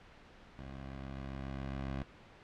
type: tone with level ramp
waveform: 15% pulse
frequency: 67.3 Hz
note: C2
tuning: 49 cents sharp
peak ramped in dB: -39 to -30 dBFS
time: 0.59-2.03 s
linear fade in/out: 0 ms
effects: pink hiss -57 dBFS RMS until 2.43 s + low-pass 3000 Hz 12 dB/octave